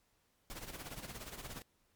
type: noise with tremolo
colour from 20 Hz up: pink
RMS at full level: -44 dBFS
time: 0.5-1.62 s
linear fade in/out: 0 ms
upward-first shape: sine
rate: 17 Hz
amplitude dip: 70%
effects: pink hiss -75 dBFS RMS until 1.95 s + MP3 96 kbps